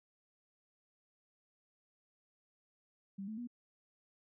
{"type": "tone with pitch steps", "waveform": "sine", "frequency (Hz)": [196, 217.5, 241.3], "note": ["G3", "A3", "B3"], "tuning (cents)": [0, -20, -40], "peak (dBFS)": -40, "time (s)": [3.18, 3.474], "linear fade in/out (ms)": 10, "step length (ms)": 98, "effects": []}